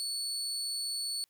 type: tone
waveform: 30% pulse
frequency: 4435 Hz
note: C#8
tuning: in tune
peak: -30 dBFS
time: 0-1.24 s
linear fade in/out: 0 ms
effects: white hiss -75 dBFS RMS until 1.29 s